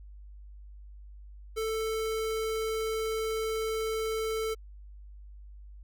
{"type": "tone", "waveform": "square", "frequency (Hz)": 442, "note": "A4", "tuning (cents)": 8, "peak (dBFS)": -30, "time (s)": [1.56, 4.55], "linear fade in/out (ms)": 20, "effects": ["added 50 Hz sine -45 dBFS peak until 5.83 s"]}